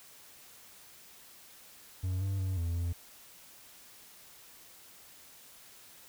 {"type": "tone with pitch steps", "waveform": "triangle", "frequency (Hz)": [92.3, 97.3, 94.1, 84.7, 86.2], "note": ["F#2", "G2", "F#2", "E2", "F2"], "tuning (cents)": [-4, -12, 30, 48, -22], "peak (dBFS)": -28, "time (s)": [2.03, 2.93], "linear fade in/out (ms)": 10, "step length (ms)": 180, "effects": ["white hiss -55 dBFS RMS until 6.08 s"]}